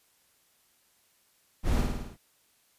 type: noise with echo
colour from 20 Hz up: brown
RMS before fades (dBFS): -26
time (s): 1.63-1.85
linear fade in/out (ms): 50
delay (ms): 54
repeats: 6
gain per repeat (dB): -3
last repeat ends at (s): 2.174
effects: white hiss -67 dBFS RMS until 2.78 s + resampled to 32000 Hz